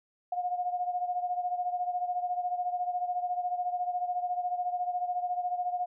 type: beating tone pair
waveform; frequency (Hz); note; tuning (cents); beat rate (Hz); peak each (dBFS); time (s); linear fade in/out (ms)
sine; 715 / 729; F5 / F#5; +41 / -26; 14; -30 / -35; 0.32-5.86; 5
effects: none